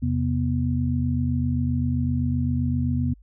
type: tone cluster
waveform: sine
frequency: 83.8 / 131.5 / 244.2 Hz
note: E2 / C3 / B3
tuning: +29 / +9 / -19 cents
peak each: -25 dBFS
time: 0.02-3.14 s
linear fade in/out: 10 ms
effects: added 50 Hz sine -48 dBFS peak until 3.22 s